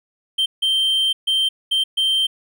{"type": "tone bursts at uneven times", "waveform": "triangle", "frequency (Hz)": 3136, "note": "G7", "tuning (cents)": 0, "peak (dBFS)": -14, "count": 5, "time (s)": [[0.38, 0.46], [0.62, 1.13], [1.27, 1.49], [1.71, 1.84], [1.97, 2.27]], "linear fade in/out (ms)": 10, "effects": []}